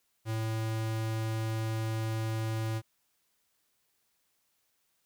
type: tone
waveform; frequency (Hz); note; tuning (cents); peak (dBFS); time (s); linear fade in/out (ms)
square; 111.1; A2; +17; -31; 0.25-2.82; 50
effects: white hiss -75 dBFS RMS until 5.05 s